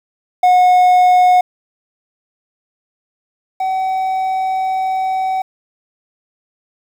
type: tone pair in turn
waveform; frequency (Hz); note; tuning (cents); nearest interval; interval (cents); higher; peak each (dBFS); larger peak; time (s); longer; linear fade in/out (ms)
triangle; 727 / 757.4; F#5 / F#5; -31 / +40; minor second; 71; second; -5 / -13; first; 0.43-1.41 / 3.6-5.42; second; 5
effects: 7-bit